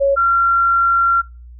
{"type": "tone pair in turn", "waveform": "sine", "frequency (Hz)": [554, 1372], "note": ["C#5", "F6"], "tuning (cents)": [-1, -31], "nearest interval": "octave + major third", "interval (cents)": 1570, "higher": "second", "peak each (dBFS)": [-11, -11], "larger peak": "neither", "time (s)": [[0, 0.16], [0.16, 1.22]], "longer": "second", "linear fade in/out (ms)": 20, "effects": ["noise-tail reverb RT60 0.3 s tail -26 dB re dry", "added 60 Hz sine -35 dBFS peak until 1.59 s"]}